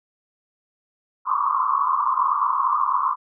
pink band-pass noise, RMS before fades -21 dBFS, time 1.25-3.16 s, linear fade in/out 50 ms, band 1000 to 1200 Hz, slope 96 dB/octave, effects none

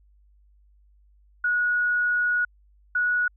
sine tone pair in turn, 1457 / 1463.2 Hz, F#6 / F#6, -27 / -20 cents, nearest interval unison, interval 7 cents, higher second, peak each -20 dBFS, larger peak neither, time 1.44-2.45 / 2.95-3.28 s, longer first, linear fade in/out 5 ms, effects added 50 Hz sine -55 dBFS peak until 3.36 s

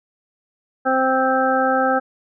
harmonic tone, 261.8 Hz, C4, 1 cent sharp, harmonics 1 / 2 / 3 / 5 / 6, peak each -23 / -20 / -20 / -22 / -24 dBFS, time 0.85-2 s, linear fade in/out 20 ms, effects none

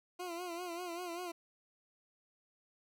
20% pulse tone with vibrato, 349.2 Hz, F4, in tune, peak -35 dBFS, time 0.19-1.32 s, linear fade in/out 10 ms, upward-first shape sine, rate 5.1 Hz, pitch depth 74 cents each way, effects none

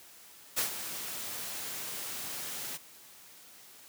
white noise with ADSR envelope, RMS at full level -28 dBFS, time 0.56-2.78 s, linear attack 23 ms, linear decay 110 ms, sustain -11 dB, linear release 22 ms, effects white hiss -54 dBFS RMS until 3.88 s + high-pass 100 Hz 12 dB/octave

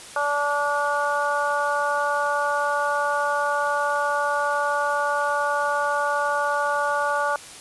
harmonic tone, 289.4 Hz, D4, 25 cents flat, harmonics 2 / 3 / 4 / 5, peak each -26 / -26 / -26 / -26 dBFS, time 0.16-7.36 s, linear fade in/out 2 ms, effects white hiss -41 dBFS RMS until 7.6 s + resampled to 24000 Hz

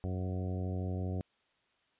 harmonic tone with a mistuned harmonic, 92.5 Hz, F#2, in tune, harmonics 1 / 2 / 3 / 4 / 5 / 6 / 7 / 8, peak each -34 / -40 / -44 / -46 / -48 / -50 / -51 / -52 dBFS, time 0.04-1.21 s, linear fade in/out 0 ms, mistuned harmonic 8, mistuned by -16 cents, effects white hiss -73 dBFS RMS until 1.99 s + resampled to 8000 Hz

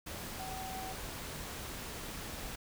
sine tone in noise, 758 Hz, F#5, 42 cents sharp, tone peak -42 dBFS, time 0.39-0.93 s, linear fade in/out 10 ms, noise pink, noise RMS -43 dBFS, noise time 0.06-2.56 s, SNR -2 dB, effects none

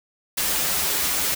white noise with comb filter, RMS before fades -23 dBFS, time 0.37-1.35 s, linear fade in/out 10 ms, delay 8.6 ms, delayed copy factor -1, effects none

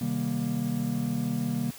triangle chord, C minor seventh, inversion none, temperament just, 130.81 / 156.98 / 196.22 / 235.5 Hz, C3 / Eb3 / G3 / Bb3, 0 / +16 / +2 / +18 cents, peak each -31 / -31 / -31 / -27 dBFS, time 0.01-1.71 s, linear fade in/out 5 ms, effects tanh soft clip ceiling -16 dBFS + white hiss -46 dBFS RMS until 1.78 s

